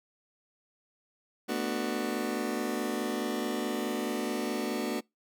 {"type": "chord", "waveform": "30% pulse", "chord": "B minor seventh", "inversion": "third", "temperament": "just", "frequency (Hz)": [222.2, 246.9, 296.3, 370.4], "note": ["A3", "B3", "D4", "F#4"], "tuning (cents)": [17, 0, 15, 2], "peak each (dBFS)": -33, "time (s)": [1.48, 5.01], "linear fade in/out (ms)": 20, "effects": ["noise-tail reverb RT60 0.2 s tail -26 dB re dry"]}